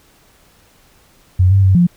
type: tone with pitch steps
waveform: sine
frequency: 91.7 / 97.6 / 95.2 / 175.1 Hz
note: F#2 / G2 / F#2 / F3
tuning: -15 / -7 / +50 / +5 cents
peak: -7 dBFS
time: 1.39-1.87 s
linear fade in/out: 10 ms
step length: 120 ms
effects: pink hiss -51 dBFS RMS until 1.96 s